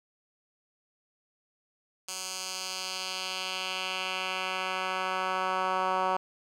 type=tone with band-pass filter sweep; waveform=10% pulse; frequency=186.8 Hz; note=F#3; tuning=17 cents sharp; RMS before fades=-32 dBFS; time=2.08-6.17 s; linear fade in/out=5 ms; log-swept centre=6900 to 1000 Hz; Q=1.4; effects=none